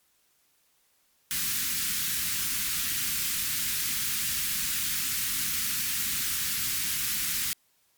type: band-stop noise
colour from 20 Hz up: white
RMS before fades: -29 dBFS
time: 1.31-7.53 s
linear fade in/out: 0 ms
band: 260 to 1400 Hz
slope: 24 dB/octave
effects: white hiss -68 dBFS RMS until 7.97 s + MP3 96 kbps